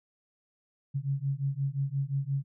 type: beating tone pair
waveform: sine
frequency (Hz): 135.4 / 141.1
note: C#3 / C#3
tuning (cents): -40 / +31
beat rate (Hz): 5.7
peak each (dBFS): -31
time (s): 0.94-2.44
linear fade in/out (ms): 20
effects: none